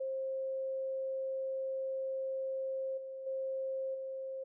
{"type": "tone with level steps", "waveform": "sine", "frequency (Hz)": 531, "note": "C5", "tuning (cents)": 25, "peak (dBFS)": [-34, -41, -34, -38], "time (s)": [0, 4.44], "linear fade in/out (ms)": 10, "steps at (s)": [2.97, 3.26, 3.94], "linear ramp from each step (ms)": 10, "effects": []}